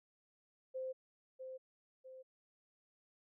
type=tone with echo; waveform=sine; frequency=520 Hz; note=C5; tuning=11 cents flat; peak=-39 dBFS; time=0.74-0.93 s; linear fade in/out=20 ms; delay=650 ms; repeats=2; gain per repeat=-6 dB; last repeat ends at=2.23 s; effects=none